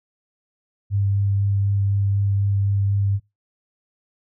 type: tone with vibrato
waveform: sine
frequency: 99.7 Hz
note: G2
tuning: 30 cents sharp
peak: -17 dBFS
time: 0.9-3.2 s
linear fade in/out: 50 ms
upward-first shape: sine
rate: 4 Hz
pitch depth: 9 cents each way
effects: noise-tail reverb RT60 0.2 s tail -20 dB re dry